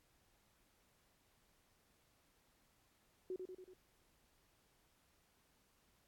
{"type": "tone with echo", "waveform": "sine", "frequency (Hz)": 370, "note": "F#4", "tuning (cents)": 0, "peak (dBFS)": -40, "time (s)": [3.3, 3.36], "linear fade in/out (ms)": 2, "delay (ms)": 94, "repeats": 4, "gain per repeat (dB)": -4, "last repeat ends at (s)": 3.736, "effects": ["pink hiss -75 dBFS RMS until 6.07 s", "AAC 64 kbps"]}